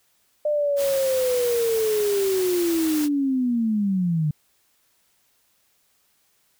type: linear sweep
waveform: sine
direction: down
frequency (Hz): 603 to 146.83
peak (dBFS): -19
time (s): 0.45-4.31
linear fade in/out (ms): 5
type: noise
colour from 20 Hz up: white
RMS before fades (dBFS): -32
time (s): 0.76-3.09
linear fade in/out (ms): 50
effects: white hiss -65 dBFS RMS until 6.59 s